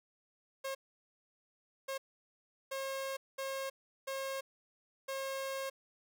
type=tone bursts at uneven times; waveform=sawtooth; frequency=539 Hz; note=C#5; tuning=49 cents flat; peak=-33 dBFS; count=6; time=0.64-0.75 / 1.88-1.98 / 2.71-3.17 / 3.38-3.7 / 4.07-4.41 / 5.08-5.7 s; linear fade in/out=10 ms; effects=none